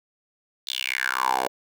10% pulse tone with high-pass filter sweep, 64.2 Hz, C2, 32 cents flat, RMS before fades -26 dBFS, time 0.67-1.48 s, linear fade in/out 5 ms, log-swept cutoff 3900 to 580 Hz, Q 5.8, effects none

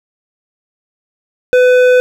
sine tone with hard clipping, 501 Hz, B4, 25 cents sharp, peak -7 dBFS, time 1.53-2 s, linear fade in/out 0 ms, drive 10 dB, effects none

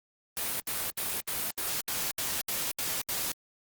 white noise bursts, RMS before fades -32 dBFS, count 10, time 0.37-3.318 s, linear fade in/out 0 ms, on 230 ms, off 72 ms, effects Opus 32 kbps

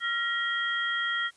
sine tone cluster, 1380 / 1899 / 3238 Hz, F6 / A#6 / G#7, -21 / +32 / -45 cents, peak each -31 / -29 / -33 dBFS, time 0-1.31 s, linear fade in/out 50 ms, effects white hiss -61 dBFS RMS until 1.36 s + resampled to 22050 Hz

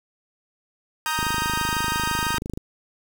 sawtooth chord, Eb major, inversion second, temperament equal with one note detuned, 932.3 / 1248.8 / 1568 Hz, Bb5 / Eb6 / G6, 0 / +6 / 0 cents, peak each -23 / -24 / -25 dBFS, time 1.06-2.38 s, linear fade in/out 0 ms
click train, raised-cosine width 3 ms, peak -17 dBFS, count 37, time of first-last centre 1.19-2.575 s, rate 26 Hz
effects 7-bit

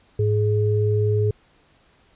sine tone pair together, 105.67 / 420 Hz, G#2 / G#4, +30 / +19 cents, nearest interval 2 octaves, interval 2389 cents, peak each -18 / -22 dBFS, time 0.19-1.31 s, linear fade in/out 5 ms, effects pink hiss -58 dBFS RMS until 2.15 s + resampled to 8000 Hz

